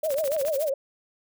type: noise with tremolo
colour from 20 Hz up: blue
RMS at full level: -34 dBFS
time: 0.03-0.7 s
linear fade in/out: 20 ms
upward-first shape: sine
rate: 14 Hz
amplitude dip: 95%
type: tone with vibrato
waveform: sine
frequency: 587.3 Hz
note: D5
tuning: in tune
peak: -23 dBFS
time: 0.03-0.74 s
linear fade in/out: 5 ms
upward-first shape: triangle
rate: 7 Hz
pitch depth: 200 cents each way
type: clicks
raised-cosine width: 0.3 ms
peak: -24 dBFS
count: 10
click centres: 0.105 / 0.142 / 0.185 / 0.241 / 0.277 / 0.319 / 0.365 / 0.414 / 0.451 / 0.483 s
effects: none